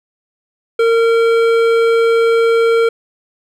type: tone with hard clipping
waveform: sine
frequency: 458.9 Hz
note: A#4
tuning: 27 cents flat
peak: -11 dBFS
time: 0.79-2.89 s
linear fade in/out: 5 ms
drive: 12 dB
effects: none